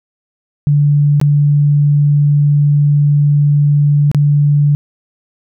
sine tone with dropouts, 145.6 Hz, D3, 15 cents flat, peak -7 dBFS, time 0.67-4.75 s, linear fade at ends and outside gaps 0 ms, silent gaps 1.2-1.214 / 4.115-4.147 s, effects none

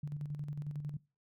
sine tone with tremolo, 146.83 Hz, D3, in tune, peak -35 dBFS, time 0.03-0.97 s, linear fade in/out 5 ms, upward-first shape square, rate 11 Hz, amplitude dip 50%, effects noise-tail reverb RT60 0.3 s tail -21 dB re dry

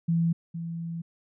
sine tone pair in turn, 167.1 / 167.1 Hz, E3 / E3, +24 / +24 cents, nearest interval unison, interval 0 cents, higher neither, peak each -21 / -31 dBFS, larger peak first, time 0.08-0.33 / 0.54-1.02 s, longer second, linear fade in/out 10 ms, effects none

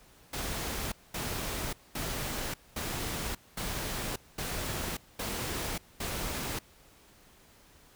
pink noise bursts, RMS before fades -35 dBFS, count 8, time 0.33-6.59 s, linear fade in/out 5 ms, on 590 ms, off 220 ms, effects pink hiss -59 dBFS RMS until 7.95 s

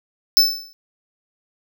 square tone with exponential decay, 5274 Hz, E8, in tune, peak -7 dBFS, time 0.37-0.73 s, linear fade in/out 0 ms, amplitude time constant 77 ms, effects none

